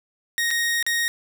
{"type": "tone with dropouts", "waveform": "sawtooth", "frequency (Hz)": 1868, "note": "A#6", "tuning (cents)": 3, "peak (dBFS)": -17, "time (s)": [0.38, 1.08], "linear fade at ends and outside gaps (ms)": 0, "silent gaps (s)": [[0.506, 0.511], [0.827, 0.865]], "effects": []}